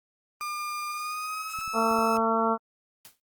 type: tone with pitch glide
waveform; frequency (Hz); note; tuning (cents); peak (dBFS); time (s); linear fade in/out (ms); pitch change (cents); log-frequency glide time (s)
35% pulse; 1203 to 1304.3; D6 to E6; +41 to -19; -29; 0.41-2.17; 0; +140; 0.89-1.64
type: clicks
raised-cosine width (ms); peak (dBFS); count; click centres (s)
5; -36; 5; 1.588 / 1.678 / 1.913 / 1.988 / 2.184
type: harmonic tone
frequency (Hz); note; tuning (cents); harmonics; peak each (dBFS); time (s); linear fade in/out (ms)
225.5; A3; +43; 1 / 2 / 3 / 4 / 5 / 6; -29 / -29 / -29 / -29 / -29 / -29; 1.73-2.58; 50
type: noise with exponential decay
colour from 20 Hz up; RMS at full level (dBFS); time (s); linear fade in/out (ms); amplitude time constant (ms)
white; -44; 3.05-3.2; 0; 32
effects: Opus 24 kbps